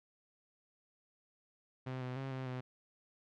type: tone with pitch steps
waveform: sawtooth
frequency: 129.4 / 126.6 / 134.3 / 130.8 / 127.2 Hz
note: C3 / B2 / C3 / C3 / C3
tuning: -19 / +43 / +46 / 0 / -48 cents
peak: -35 dBFS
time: 1.86-2.61 s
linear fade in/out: 10 ms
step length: 150 ms
effects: low-pass 3000 Hz 12 dB/octave